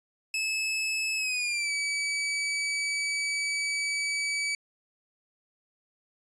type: tone with pitch glide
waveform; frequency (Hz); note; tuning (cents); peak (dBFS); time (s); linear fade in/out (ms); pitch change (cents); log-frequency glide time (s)
sawtooth; 2599 to 2289; E7 to D7; -25 to -45; -24; 0.34-4.55; 2; -220; 1.16-1.72
effects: resampled to 22050 Hz